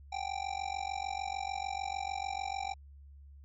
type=tone with amplitude modulation; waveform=square; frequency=784 Hz; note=G5; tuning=in tune; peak=-31 dBFS; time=0.12-2.74 s; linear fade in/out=10 ms; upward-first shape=sine; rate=46.7 Hz; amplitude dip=100%; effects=added 70 Hz sine -50 dBFS peak until 3.44 s + MP3 32 kbps